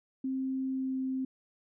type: tone with pitch glide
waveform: sine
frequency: 263.8 to 262 Hz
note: C4 to C4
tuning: +14 to +2 cents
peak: -30 dBFS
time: 0.24-1.25 s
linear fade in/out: 5 ms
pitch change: -12 cents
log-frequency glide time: 0.7-0.98 s
effects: none